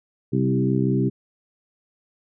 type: harmonic tone with a mistuned harmonic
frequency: 65.41 Hz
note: C2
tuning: in tune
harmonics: 2 / 3 / 4 / 5 / 6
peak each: -22 / -24 / -25 / -26 / -27 dBFS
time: 0.32-1.1 s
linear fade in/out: 20 ms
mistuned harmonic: 3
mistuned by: -19 cents
effects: none